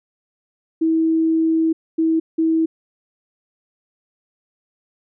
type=tone bursts at uneven times; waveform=sine; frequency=323.3 Hz; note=E4; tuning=34 cents flat; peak=-14 dBFS; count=3; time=0.81-1.73 / 1.98-2.2 / 2.38-2.66 s; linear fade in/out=10 ms; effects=none